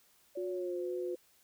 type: tone with pitch glide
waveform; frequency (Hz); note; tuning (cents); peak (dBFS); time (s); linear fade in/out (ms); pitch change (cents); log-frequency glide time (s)
sine; 570 to 504.9; C#5 to B4; +48 to +38; -40; 0.35-1.16; 10; -210; 0.48-0.88
type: tone with vibrato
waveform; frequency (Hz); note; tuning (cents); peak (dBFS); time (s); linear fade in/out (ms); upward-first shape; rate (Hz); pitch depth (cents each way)
sine; 358.9; F4; +47; -35; 0.37-1.15; 5; sine; 2.1; 17
effects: white hiss -67 dBFS RMS until 1.43 s